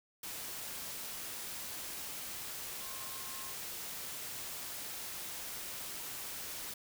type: tone in noise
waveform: sine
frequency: 1066 Hz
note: C6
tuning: 32 cents sharp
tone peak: -52 dBFS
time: 2.81-3.54 s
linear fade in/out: 5 ms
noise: white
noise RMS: -43 dBFS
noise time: 0.23-6.74 s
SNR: -12 dB
effects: none